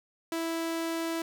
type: tone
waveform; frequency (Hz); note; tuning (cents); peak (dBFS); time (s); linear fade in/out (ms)
sawtooth; 329.6; E4; 0; -26; 0.32-1.22; 2
effects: none